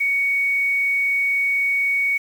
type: tone with quantisation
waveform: sine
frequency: 2234 Hz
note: C#7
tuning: 13 cents sharp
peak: -17 dBFS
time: 0-2.18 s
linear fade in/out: 10 ms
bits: 7
effects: none